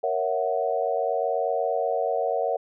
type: chord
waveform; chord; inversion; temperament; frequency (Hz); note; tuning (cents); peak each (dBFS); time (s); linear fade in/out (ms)
sine; F# dominant seventh; first; equal; 466.2 / 554.4 / 659.3 / 740; A#4 / C#5 / E5 / F#5; 0 / 0 / 0 / 0; -28; 0.03-2.57; 10
effects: none